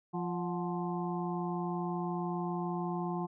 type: harmonic tone with a mistuned harmonic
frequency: 174.61 Hz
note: F3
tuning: in tune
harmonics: 1 / 2 / 4 / 5 / 6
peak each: -35 / -38 / -41 / -42 / -43 dBFS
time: 0.13-3.27 s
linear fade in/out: 20 ms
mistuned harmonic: 4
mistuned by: +65 cents
effects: none